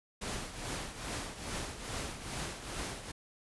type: noise with tremolo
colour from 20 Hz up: pink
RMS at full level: -37 dBFS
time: 0.21-3.12 s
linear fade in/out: 10 ms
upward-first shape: triangle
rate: 2.4 Hz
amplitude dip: 70%
effects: resampled to 24000 Hz